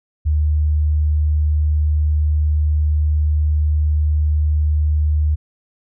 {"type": "tone", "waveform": "sine", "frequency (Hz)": 75.7, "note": "D#2", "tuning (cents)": -47, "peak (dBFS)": -13, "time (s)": [0.25, 5.36], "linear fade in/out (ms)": 20, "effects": []}